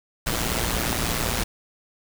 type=noise with amplitude modulation; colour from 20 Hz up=pink; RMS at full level=-22 dBFS; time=0.26-1.44 s; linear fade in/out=10 ms; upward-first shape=sine; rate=117 Hz; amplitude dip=70%; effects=none